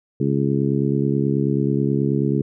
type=harmonic tone; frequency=69.3 Hz; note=C#2; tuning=in tune; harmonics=2 / 3 / 4 / 5 / 6; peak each=-21 / -23 / -24 / -25 / -26 dBFS; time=0.2-2.42 s; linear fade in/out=5 ms; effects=none